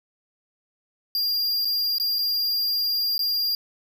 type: tone with dropouts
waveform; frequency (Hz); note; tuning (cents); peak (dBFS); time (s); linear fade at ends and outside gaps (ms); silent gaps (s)
square; 4794; D8; +35; -22; 1.15-3.55; 1; 1.648-1.653 / 1.983-1.999 / 2.186-2.19 / 3.18-3.192
effects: none